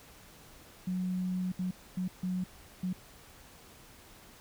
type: tone bursts at uneven times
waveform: sine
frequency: 183.4 Hz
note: F#3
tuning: 15 cents flat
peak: -30 dBFS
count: 5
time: 0.87-1.52 / 1.59-1.71 / 1.97-2.08 / 2.23-2.44 / 2.83-2.93 s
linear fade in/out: 5 ms
effects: pink hiss -55 dBFS RMS until 4.4 s